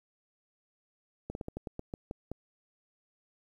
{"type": "slowing click train", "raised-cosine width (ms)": 2, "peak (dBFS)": -24, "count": 10, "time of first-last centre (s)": [1.3, 2.316], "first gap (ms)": 51, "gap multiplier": 1.19, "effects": ["10-bit"]}